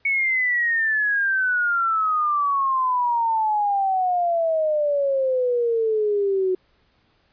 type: exponential sweep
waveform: sine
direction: down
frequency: 2230 to 367.2 Hz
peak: -18 dBFS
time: 0.05-6.55 s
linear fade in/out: 5 ms
effects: pink hiss -63 dBFS RMS until 7.32 s + resampled to 11025 Hz